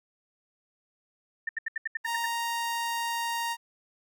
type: tone bursts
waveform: sine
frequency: 1800 Hz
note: A6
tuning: 39 cents sharp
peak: -27 dBFS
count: 9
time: 1.47-2.259 s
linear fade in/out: 5 ms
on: 21 ms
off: 75 ms
type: tone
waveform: sawtooth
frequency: 932.3 Hz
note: A#5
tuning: in tune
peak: -25 dBFS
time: 2.04-3.57 s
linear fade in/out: 50 ms
effects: none